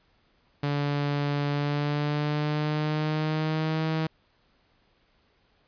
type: tone with pitch glide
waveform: sawtooth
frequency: 144.1 to 158.97 Hz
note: D3 to D#3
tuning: -33 to +38 cents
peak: -21 dBFS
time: 0.63-4.07 s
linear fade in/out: 5 ms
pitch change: +171 cents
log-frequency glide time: 1.5-3.86 s
effects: pink hiss -66 dBFS RMS until 5.67 s + resampled to 11025 Hz

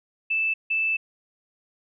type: tone bursts at uneven times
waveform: sine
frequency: 2637 Hz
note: E7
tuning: in tune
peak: -21 dBFS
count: 2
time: 0.3-0.54 / 0.7-0.97 s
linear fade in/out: 10 ms
effects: none

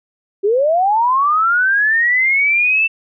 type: linear sweep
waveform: sine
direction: up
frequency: 380 to 2677 Hz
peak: -11 dBFS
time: 0.43-2.88 s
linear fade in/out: 20 ms
effects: none

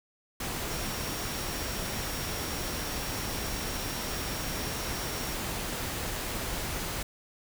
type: tone in noise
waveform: sine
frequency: 5588 Hz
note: F8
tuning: in tune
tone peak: -43 dBFS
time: 0.7-5.34 s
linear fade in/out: 5 ms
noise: pink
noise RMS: -34 dBFS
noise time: 0.4-7.03 s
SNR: -12 dB
effects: none

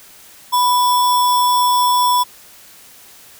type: tone with sample-and-hold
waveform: sine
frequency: 987.8 Hz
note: B5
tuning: in tune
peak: -11 dBFS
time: 0.52-2.24 s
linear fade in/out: 20 ms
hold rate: 4410 Hz
effects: white hiss -43 dBFS RMS until 3.39 s

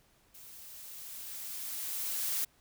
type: noise with level ramp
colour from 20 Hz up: blue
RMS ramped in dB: -52 to -32 dBFS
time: 0.34-2.45 s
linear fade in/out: 10 ms
effects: pink hiss -67 dBFS RMS until 2.6 s

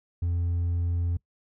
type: tone with hard clipping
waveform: sine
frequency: 86.2 Hz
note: F2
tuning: 22 cents flat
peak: -25 dBFS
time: 0.22-1.17 s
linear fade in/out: 5 ms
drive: 2 dB
effects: noise-tail reverb RT60 0.1 s tail -22 dB re dry

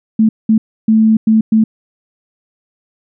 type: tone bursts at uneven times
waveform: sine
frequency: 220 Hz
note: A3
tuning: in tune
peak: -6 dBFS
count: 5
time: 0.19-0.29 / 0.49-0.58 / 0.88-1.17 / 1.27-1.41 / 1.52-1.64 s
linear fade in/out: 5 ms
effects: none

